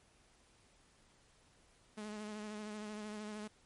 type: tone with vibrato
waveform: sawtooth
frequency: 211.6 Hz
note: G#3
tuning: 33 cents sharp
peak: -39 dBFS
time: 1.97-3.48 s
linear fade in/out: 10 ms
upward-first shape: sine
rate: 13 Hz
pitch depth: 30 cents each way
effects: pink hiss -68 dBFS RMS until 3.65 s + MP3 48 kbps